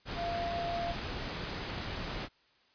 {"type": "tone in noise", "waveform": "sine", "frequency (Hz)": 688, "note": "F5", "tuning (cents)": -26, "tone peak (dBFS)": -33, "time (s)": [0.15, 0.95], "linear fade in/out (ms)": 50, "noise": "pink", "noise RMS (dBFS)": -38, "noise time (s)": [0.05, 2.29], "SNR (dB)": 2, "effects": ["white hiss -67 dBFS RMS until 2.74 s", "resampled to 11025 Hz"]}